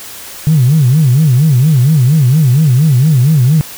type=tone with vibrato; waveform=sine; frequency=140 Hz; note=C#3; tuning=18 cents sharp; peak=-4 dBFS; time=0.47-3.61 s; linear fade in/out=0 ms; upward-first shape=sine; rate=4.3 Hz; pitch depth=250 cents each way; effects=tanh soft clip ceiling -1 dBFS + white hiss -29 dBFS RMS until 3.77 s